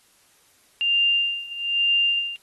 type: tone with tremolo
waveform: sine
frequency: 2794 Hz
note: F7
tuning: in tune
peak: -16 dBFS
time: 0.81-2.36 s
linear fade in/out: 0 ms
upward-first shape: sine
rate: 1.1 Hz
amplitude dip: 85%
effects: white hiss -59 dBFS RMS until 2.42 s + AAC 32 kbps